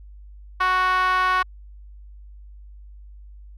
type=tone with band-pass filter; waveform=5% pulse; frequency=370 Hz; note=F#4; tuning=in tune; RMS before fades=-20 dBFS; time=0.6-1.43 s; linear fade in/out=10 ms; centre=1200 Hz; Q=4.2; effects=added 50 Hz sine -40 dBFS peak until 3.57 s